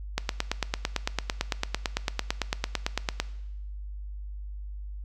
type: click train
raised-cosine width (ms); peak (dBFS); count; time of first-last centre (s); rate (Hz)
0.2; -8; 28; 0.18-3.2; 8.94
effects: noise-tail reverb RT60 0.9 s tail -17 dB re dry + added 50 Hz sine -35 dBFS peak until 5.04 s